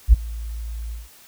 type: tone with ADSR envelope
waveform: sine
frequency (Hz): 56.2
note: A1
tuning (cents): +37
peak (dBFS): -4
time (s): 0.08-1.09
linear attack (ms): 49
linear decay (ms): 18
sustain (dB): -23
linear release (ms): 170
effects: white hiss -49 dBFS RMS until 1.27 s